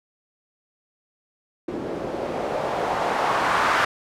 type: noise with low-pass filter sweep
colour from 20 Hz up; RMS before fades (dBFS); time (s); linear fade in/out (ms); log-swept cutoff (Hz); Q
blue; -24; 1.68-3.85; 5; 360 to 1300; 1.8
effects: none